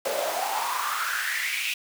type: noise with high-pass filter sweep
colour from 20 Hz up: pink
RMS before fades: -28 dBFS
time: 0.05-1.74 s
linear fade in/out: 5 ms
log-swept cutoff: 510 to 2700 Hz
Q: 6.3
effects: none